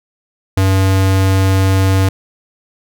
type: tone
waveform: square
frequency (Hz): 95.7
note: G2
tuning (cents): -41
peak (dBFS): -10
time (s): 0.57-2.09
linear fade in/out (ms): 5
effects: none